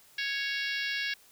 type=harmonic tone; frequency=554.4 Hz; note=C#5; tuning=in tune; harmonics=3 / 4 / 5 / 6 / 7 / 8 / 9 / 10; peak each=-34 / -36 / -38 / -40 / -41 / -42 / -43 / -44 dBFS; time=0.18-1.14 s; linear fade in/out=5 ms; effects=white hiss -59 dBFS RMS until 1.31 s